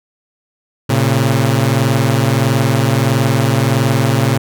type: tone pair together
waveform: sawtooth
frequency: 113.8 / 135.33 Hz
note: A#2 / C#3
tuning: -41 / -41 cents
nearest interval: minor third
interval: 300 cents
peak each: -10 dBFS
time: 0.89-4.38 s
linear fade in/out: 10 ms
effects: none